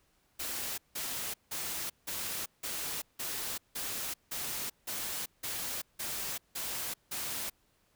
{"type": "noise bursts", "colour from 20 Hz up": "white", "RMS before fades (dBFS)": -37, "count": 13, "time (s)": [0.39, 7.5], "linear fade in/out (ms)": 10, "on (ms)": 390, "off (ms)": 170, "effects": ["pink hiss -71 dBFS RMS until 7.95 s"]}